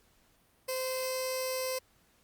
15% pulse tone with notch filter, 517 Hz, C5, 21 cents flat, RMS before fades -34 dBFS, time 0.68-1.79 s, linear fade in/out 10 ms, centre 1400 Hz, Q 0.53, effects pink hiss -67 dBFS RMS until 2.23 s + Opus 48 kbps

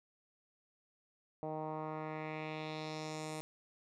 10% pulse tone with low-pass filter sweep, 155.56 Hz, D#3, in tune, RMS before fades -42 dBFS, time 1.43-3.41 s, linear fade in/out 0 ms, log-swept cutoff 700 to 9400 Hz, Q 2, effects none

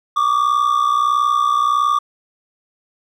triangle tone pair together, 1139.5 / 1201 Hz, C#6 / D6, +47 / +38 cents, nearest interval minor second, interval 91 cents, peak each -13 dBFS, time 0.16-1.99 s, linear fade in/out 10 ms, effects tanh soft clip ceiling -9 dBFS

